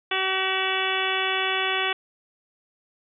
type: harmonic tone with a mistuned harmonic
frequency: 380 Hz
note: F#4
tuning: 46 cents sharp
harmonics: 1 / 2 / 3 / 4 / 5 / 6 / 7 / 8 / 9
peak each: -31 / -31 / -31 / -31 / -31 / -31 / -31 / -31 / -31 dBFS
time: 0.11-1.93 s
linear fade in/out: 5 ms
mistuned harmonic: 8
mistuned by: -47 cents
effects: none